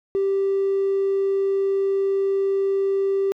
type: tone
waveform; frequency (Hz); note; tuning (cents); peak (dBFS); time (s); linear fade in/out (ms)
triangle; 391.4; G4; -3; -15; 0.15-3.32; 0
effects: tanh soft clip ceiling -15 dBFS